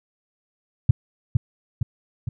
sine tone with echo, 116.54 Hz, A#2, in tune, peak -7 dBFS, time 0.89-0.91 s, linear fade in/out 5 ms, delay 460 ms, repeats 3, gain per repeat -5 dB, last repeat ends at 2.29 s, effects none

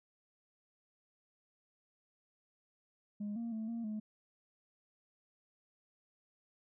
sine tone with pitch steps, 206.8 / 232.4 / 220.3 / 231.6 / 214.1 Hz, G#3 / A#3 / A3 / A#3 / A3, -7 / -5 / +2 / -11 / -47 cents, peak -35 dBFS, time 3.2-4 s, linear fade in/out 10 ms, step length 160 ms, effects tanh soft clip ceiling -35 dBFS

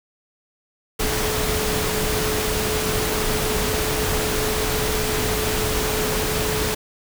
sine tone in noise, 430 Hz, A4, 40 cents flat, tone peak -26 dBFS, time 0.99-6.75 s, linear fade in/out 10 ms, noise pink, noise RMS -23 dBFS, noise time 0.99-6.75 s, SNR -6 dB, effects none

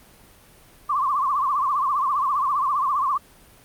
sine tone with vibrato, 1108.7 Hz, C#6, in tune, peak -19 dBFS, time 0.89-3.18 s, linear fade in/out 10 ms, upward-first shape triangle, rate 15 Hz, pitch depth 160 cents each way, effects pink hiss -51 dBFS RMS until 3.64 s + Opus 32 kbps

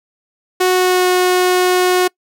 sawtooth tone with pitch glide, 367.8 to 364 Hz, F#4 to F#4, -10 to -28 cents, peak -7 dBFS, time 0.6-2.08 s, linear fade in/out 10 ms, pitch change -18 cents, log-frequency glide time 0.73-1.07 s, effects noise-tail reverb RT60 0.1 s tail -25 dB re dry

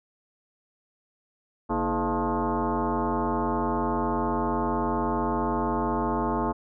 sine tone with frequency modulation, 321.9 Hz, E4, 41 cents flat, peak -23 dBFS, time 1.69-6.53 s, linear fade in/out 20 ms, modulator 186 Hz, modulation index 4.3, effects none

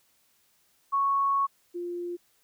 sine tone pair in turn, 1107 / 349.7 Hz, C#6 / F4, -3 / +2 cents, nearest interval octave + minor sixth, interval 1995 cents, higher first, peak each -22 / -31 dBFS, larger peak first, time 0.92-1.47 / 1.74-2.17 s, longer first, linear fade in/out 20 ms, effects white hiss -67 dBFS RMS until 2.43 s

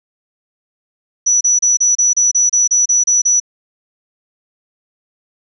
sine tone bursts, 5910 Hz, F#8, 3 cents flat, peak -9 dBFS, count 12, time 1.26-3.401 s, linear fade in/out 10 ms, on 150 ms, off 31 ms, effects none

